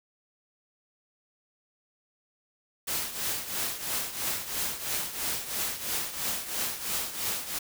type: noise with tremolo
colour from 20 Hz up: white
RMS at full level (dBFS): -29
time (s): 2.87-7.59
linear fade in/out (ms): 10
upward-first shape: triangle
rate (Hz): 3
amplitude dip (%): 75
effects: none